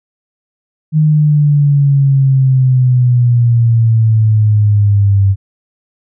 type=exponential sweep; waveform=sine; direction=down; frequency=155.56 to 97.1 Hz; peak=-6 dBFS; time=0.92-5.36 s; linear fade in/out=50 ms; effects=none